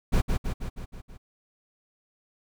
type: noise with echo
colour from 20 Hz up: brown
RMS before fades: -20 dBFS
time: 0.12-0.22 s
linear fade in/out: 20 ms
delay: 160 ms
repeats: 6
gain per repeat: -4 dB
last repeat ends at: 1.18 s
effects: none